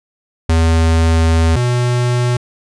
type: tone pair in turn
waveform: square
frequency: 81.7 / 122.41 Hz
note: E2 / B2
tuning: -15 / -15 cents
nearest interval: perfect fifth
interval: 700 cents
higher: second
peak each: -10 / -13 dBFS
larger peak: first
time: 0.49-1.56 / 1.56-2.37 s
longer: first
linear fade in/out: 5 ms
effects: resampled to 22050 Hz